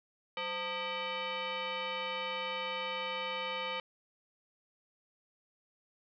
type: tone with frequency modulation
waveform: sine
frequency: 903 Hz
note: A5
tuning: 45 cents sharp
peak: -34 dBFS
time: 0.37-3.8 s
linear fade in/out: 2 ms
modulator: 710 Hz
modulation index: 3.6
effects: none